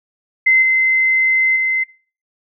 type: tone with level steps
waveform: sine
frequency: 2063 Hz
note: C7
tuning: 25 cents flat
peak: -8 / -11 / -14 dBFS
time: 0.46-1.84 s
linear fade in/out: 10 ms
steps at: 0.62 / 1.56 s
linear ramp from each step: 5 ms
effects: noise-tail reverb RT60 0.4 s tail -22 dB re dry